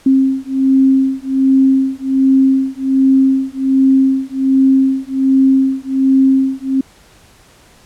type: beating tone pair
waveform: sine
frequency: 266.1 / 267.4 Hz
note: C4 / C4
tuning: +29 / +38 cents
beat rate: 1.3 Hz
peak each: -12 dBFS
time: 0.06-6.81 s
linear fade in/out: 5 ms
effects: pink hiss -46 dBFS RMS until 7.85 s + low-pass 11000 Hz 12 dB/octave